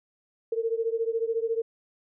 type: beating tone pair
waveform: sine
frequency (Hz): 450.2 / 464.2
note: A4 / A#4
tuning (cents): +40 / -7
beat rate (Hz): 14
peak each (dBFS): -27 / -29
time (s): 0.52-1.62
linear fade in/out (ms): 5
effects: none